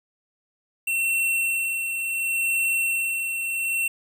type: tone with tremolo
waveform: square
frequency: 2711 Hz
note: E7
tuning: 48 cents sharp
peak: -21 dBFS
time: 0.87-3.88 s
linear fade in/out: 5 ms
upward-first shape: sine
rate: 0.7 Hz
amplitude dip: 45%
effects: 9-bit